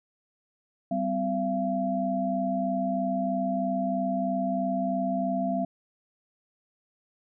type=tone cluster; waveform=sine; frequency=193.4 / 256.5 / 680 Hz; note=G3 / C4 / F5; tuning=-23 / -34 / -46 cents; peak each=-30 / -30 / -28 dBFS; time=0.91-5.65 s; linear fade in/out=5 ms; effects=none